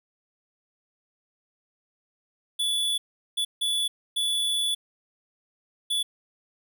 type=tone bursts at uneven times; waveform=square; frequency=3443 Hz; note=A7; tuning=38 cents flat; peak=-24 dBFS; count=5; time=2.59-2.98 / 3.37-3.45 / 3.61-3.88 / 4.16-4.75 / 5.9-6.03 s; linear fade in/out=10 ms; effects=none